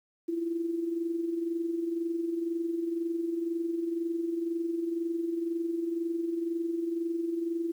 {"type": "tone with amplitude modulation", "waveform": "sine", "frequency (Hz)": 335.6, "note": "E4", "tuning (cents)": 31, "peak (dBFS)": -26, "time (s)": [0.28, 7.72], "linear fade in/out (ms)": 10, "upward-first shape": "sine", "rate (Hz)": 22, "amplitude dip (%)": 55, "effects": ["10-bit"]}